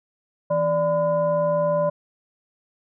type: tone with frequency modulation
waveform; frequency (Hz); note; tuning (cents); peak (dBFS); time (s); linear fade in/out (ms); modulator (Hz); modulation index
sine; 587.3; D5; 0; -18; 0.5-1.9; 10; 423; 0.68
effects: none